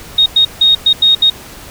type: tone bursts at uneven times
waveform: sine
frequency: 3729 Hz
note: A#7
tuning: in tune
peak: -5 dBFS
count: 6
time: 0.18-0.26 / 0.36-0.45 / 0.61-0.75 / 0.86-0.93 / 1.02-1.15 / 1.22-1.3 s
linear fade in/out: 5 ms
effects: pink hiss -33 dBFS RMS until 1.7 s